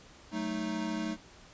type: chord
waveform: square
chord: D# diminished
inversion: first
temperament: equal with one note detuned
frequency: 187.04 / 220 / 311.1 Hz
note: F#3 / A3 / D#4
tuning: +19 / 0 / 0 cents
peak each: -40 / -36 / -37 dBFS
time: 0.31-1.17 s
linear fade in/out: 50 ms
effects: pink hiss -55 dBFS RMS until 1.53 s + resampled to 16000 Hz